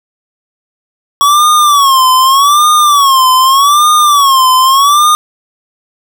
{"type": "tone with vibrato", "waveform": "square", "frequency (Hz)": 1119, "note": "C#6", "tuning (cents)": 16, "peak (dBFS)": -5, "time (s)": [1.21, 5.15], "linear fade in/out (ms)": 0, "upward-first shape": "sine", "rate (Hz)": 0.83, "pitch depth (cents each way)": 150, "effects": []}